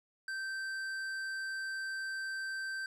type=tone with tanh clipping; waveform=triangle; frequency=1558 Hz; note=G6; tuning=11 cents flat; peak=-38 dBFS; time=0.28-2.86 s; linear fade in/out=2 ms; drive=15 dB; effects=none